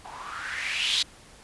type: noise with low-pass filter sweep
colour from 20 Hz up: violet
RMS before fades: -30 dBFS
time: 0.04-1.03 s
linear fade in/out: 10 ms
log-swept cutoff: 800 to 3900 Hz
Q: 4.3
effects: pink hiss -51 dBFS RMS until 1.43 s + resampled to 24000 Hz